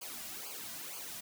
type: noise with flanger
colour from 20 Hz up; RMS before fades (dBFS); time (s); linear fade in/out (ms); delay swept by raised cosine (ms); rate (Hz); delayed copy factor
white; -44; 0.01-1.21; 10; 0.53 to 2.33; 2.1; -0.8
effects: none